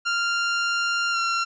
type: tone with pitch glide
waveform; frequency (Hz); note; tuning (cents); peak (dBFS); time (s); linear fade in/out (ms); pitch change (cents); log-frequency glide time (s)
sawtooth; 1392 to 1368.1; F6 to F6; -6 to -36; -18; 0.05-1.45; 20; -30; 1.12-1.17
effects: resampled to 16000 Hz